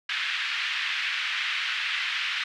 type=band-pass noise; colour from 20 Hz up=white; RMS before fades=-29 dBFS; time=0.09-2.44 s; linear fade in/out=5 ms; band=1500 to 3200 Hz; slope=24 dB/octave; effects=none